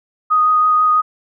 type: tone with vibrato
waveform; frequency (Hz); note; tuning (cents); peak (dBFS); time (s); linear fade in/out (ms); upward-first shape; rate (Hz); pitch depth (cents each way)
sine; 1244.5; D#6; 0; -10; 0.3-1.02; 20; triangle; 6.1; 12
effects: none